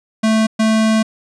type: tone bursts at uneven times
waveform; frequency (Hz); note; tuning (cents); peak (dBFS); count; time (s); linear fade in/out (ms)
square; 220; A3; 0; -12; 2; 0.23-0.47 / 0.59-1.03; 10
effects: resampled to 22050 Hz